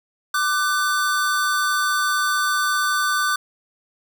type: tone pair together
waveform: square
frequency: 1182.2 / 1507 Hz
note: D6 / F#6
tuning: +11 / +31 cents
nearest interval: major third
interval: 420 cents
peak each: -22 dBFS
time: 0.34-3.36 s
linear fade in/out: 5 ms
effects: none